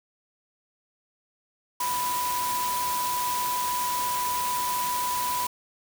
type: tone in noise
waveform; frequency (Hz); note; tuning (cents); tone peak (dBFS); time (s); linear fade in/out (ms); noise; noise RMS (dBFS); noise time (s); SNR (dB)
sine; 987.8; B5; 0; -26; 1.8-5.47; 5; white; -32; 1.8-5.47; +3
effects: none